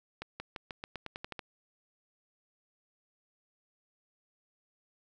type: accelerating click train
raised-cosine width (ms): 0.3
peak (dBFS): -23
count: 11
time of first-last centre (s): 0.22-1.392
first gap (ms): 180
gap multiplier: 0.9
effects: none